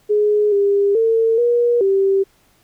sine tone with pitch steps, 418.5 / 401.5 / 452 / 478.2 / 389.7 Hz, G#4 / G4 / A4 / A#4 / G4, +13 / +41 / +47 / +44 / -10 cents, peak -12 dBFS, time 0.09-2.24 s, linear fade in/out 20 ms, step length 430 ms, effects pink hiss -57 dBFS RMS until 2.63 s

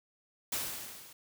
white noise with level ramp, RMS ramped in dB -33 to -54 dBFS, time 0.52-1.13 s, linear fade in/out 5 ms, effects none

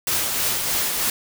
white noise with tremolo, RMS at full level -21 dBFS, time 0.07-1.1 s, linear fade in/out 2 ms, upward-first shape triangle, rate 3.2 Hz, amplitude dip 40%, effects none

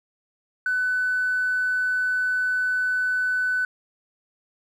triangle tone with tanh clipping, 1500 Hz, F#6, 23 cents sharp, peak -20 dBFS, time 0.66-3.65 s, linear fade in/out 2 ms, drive 1 dB, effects none

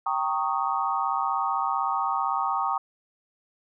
sine chord, Eb dominant seventh, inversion first, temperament equal with one note detuned, 784 / 921.6 / 1108.7 / 1244.5 Hz, G5 / Bb5 / Db6 / Eb6, 0 / -20 / 0 / 0 cents, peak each -29 dBFS, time 0.06-2.78 s, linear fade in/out 5 ms, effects none

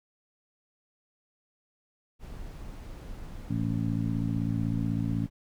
brown noise, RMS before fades -41 dBFS, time 2.19-5.3 s, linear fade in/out 50 ms
harmonic tone, 56 Hz, A1, 31 cents sharp, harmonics 2 / 3 / 4 / 5, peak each -30 / -32 / -33 / -34 dBFS, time 3.49-5.27 s, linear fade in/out 20 ms
effects none

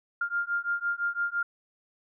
sine beating tone pair, 1399 / 1404.9 Hz, F6 / F6, +3 / +10 cents, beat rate 5.9 Hz, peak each -30 dBFS, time 0.21-1.43 s, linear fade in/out 5 ms, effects none

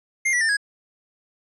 square tone with pitch steps, 2114 / 1949.8 / 1798.3 / 1658.6 Hz, C7 / B6 / A6 / G#6, +17 / -23 / +37 / -3 cents, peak -19 dBFS, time 0.25-0.57 s, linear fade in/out 10 ms, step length 80 ms, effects resampled to 24000 Hz

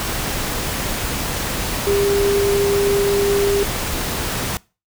sine tone in noise, 401.3 Hz, G4, 41 cents sharp, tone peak -15 dBFS, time 1.87-3.63 s, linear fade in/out 0 ms, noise pink, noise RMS -23 dBFS, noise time 0-4.57 s, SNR +5 dB, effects noise-tail reverb RT60 0.3 s tail -22 dB re dry

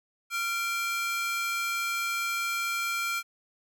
40% pulse ring-modulated tone, 1864.7 Hz, A#6, in tune, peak -24 dBFS, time 0.3-3.23 s, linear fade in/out 50 ms, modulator 487 Hz, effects none

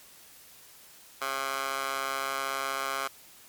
15% pulse tone with high-pass filter, 135.9 Hz, C#3, 34 cents flat, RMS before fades -32 dBFS, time 1.21-3.08 s, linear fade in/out 10 ms, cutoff 970 Hz, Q 2.3, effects white hiss -53 dBFS RMS until 3.48 s + MP3 96 kbps

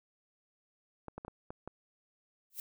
clicks, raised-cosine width 1 ms, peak -28 dBFS, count 6, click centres 1.083 / 1.18 / 1.249 / 1.281 / 1.505 / 1.676 s
violet noise with exponential growth, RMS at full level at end -36 dBFS, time 2.5-2.6 s, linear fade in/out 2 ms, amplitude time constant 20 ms
effects none

